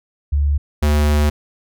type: tone pair in turn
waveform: sine / square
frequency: 72 / 74.37 Hz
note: D2 / D2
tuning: -34 / +22 cents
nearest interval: minor second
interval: 56 cents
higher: second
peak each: -13 dBFS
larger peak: neither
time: 0.32-0.58 / 0.82-1.3 s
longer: second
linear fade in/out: 10 ms
effects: none